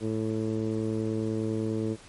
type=tone with low-pass filter; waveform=15% pulse; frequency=110 Hz; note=A2; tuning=in tune; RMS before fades=-29 dBFS; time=0-1.97 s; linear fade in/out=50 ms; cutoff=440 Hz; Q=1.8; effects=pink hiss -51 dBFS RMS until 2.08 s + MP3 48 kbps